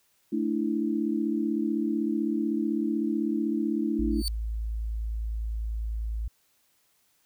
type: chord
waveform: sine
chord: A suspended fourth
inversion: none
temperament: equal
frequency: 220 / 293.7 / 329.6 Hz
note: A3 / D4 / E4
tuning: 0 / 0 / 0 cents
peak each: -29 dBFS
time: 0.32-4.22 s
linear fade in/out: 10 ms
type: tone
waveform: sine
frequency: 55 Hz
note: A1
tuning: in tune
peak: -28 dBFS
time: 3.99-6.28 s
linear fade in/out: 5 ms
type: tone with exponential growth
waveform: sawtooth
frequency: 4531 Hz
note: C#8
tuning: 37 cents sharp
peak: -23 dBFS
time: 4.11-4.28 s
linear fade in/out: 0 ms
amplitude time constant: 36 ms
effects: white hiss -68 dBFS RMS until 7.25 s